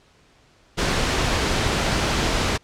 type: noise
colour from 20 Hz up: pink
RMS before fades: -21 dBFS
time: 0.77-2.58 s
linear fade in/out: 20 ms
effects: pink hiss -56 dBFS RMS until 2.63 s + low-pass 6000 Hz 12 dB/octave